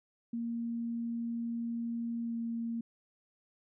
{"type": "tone with pitch glide", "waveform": "sine", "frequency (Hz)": [233.1, 231.2], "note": ["A#3", "A#3"], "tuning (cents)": [0, -14], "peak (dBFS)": -33, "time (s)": [0.33, 2.81], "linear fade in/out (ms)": 5, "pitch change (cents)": -14, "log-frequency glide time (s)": [2.23, 2.35], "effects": []}